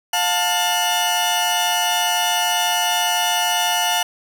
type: tone cluster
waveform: sawtooth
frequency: 709 / 887 / 2926 Hz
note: F5 / A5 / F#7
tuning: +26 / +14 / -20 cents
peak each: -18 dBFS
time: 0.13-4.03 s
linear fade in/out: 5 ms
effects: none